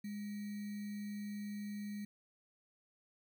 sine tone with sample-and-hold, 205.9 Hz, G#3, 15 cents flat, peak -40 dBFS, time 0.04-2.05 s, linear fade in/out 5 ms, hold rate 2100 Hz, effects none

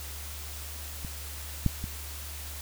clicks, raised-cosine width 5 ms, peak -25 / -11 / -22 dBFS, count 3, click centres 1.048 / 1.663 / 1.841 s, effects added 73 Hz sine -40 dBFS peak until 2.61 s + white hiss -42 dBFS RMS until 2.61 s

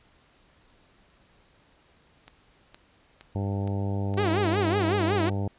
click train, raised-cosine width 0.2 ms, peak -28 dBFS, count 5, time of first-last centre 2.28-4.14 s, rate 2.15 Hz
harmonic tone, 99.3 Hz, G2, 23 cents sharp, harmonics 1 / 2 / 3 / 4 / 5 / 6 / 7 / 8 / 9, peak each -27 / -33 / -37 / -39 / -41 / -43 / -44 / -45 / -46 dBFS, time 3.35-5.48 s, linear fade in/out 5 ms
sawtooth tone with vibrato, 364.3 Hz, F#4, 27 cents flat, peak -20 dBFS, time 4.17-5.3 s, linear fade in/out 10 ms, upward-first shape sine, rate 5.4 Hz, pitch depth 240 cents each way
effects pink hiss -61 dBFS RMS until 5.58 s + resampled to 8000 Hz

